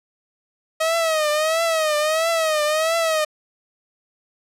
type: tone with vibrato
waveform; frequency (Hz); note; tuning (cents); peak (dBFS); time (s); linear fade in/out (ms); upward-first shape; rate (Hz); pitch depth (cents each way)
sawtooth; 632; D#5; +27; -14; 0.8-3.25; 10; triangle; 1.5; 110
effects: low-pass 12000 Hz 12 dB/octave